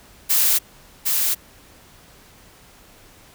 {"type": "noise with echo", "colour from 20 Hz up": "blue", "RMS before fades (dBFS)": -17, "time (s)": [0.29, 0.59], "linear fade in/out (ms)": 20, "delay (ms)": 760, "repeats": 1, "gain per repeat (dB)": -3, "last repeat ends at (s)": 1.35, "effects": ["pink hiss -49 dBFS RMS until 3.34 s"]}